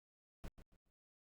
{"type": "noise with echo", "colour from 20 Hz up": "brown", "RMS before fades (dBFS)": -45, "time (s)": [0.44, 0.48], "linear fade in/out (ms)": 0, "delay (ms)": 140, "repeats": 3, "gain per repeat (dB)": -11, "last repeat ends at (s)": 0.9, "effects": ["Opus 48 kbps"]}